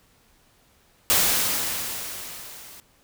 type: noise with level ramp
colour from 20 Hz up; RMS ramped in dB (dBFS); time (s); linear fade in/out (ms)
white; -18 to -45; 1.1-2.8; 0
effects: pink hiss -60 dBFS RMS until 3.03 s